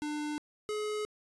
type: tone pair in turn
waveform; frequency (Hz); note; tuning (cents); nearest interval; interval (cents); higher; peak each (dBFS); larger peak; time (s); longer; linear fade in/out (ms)
square; 298.9 / 423.6; D4 / G#4; +31 / +34; tritone; 603; second; -34 / -33; second; 0.02-0.38 / 0.69-1.05; neither; 0
effects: resampled to 24000 Hz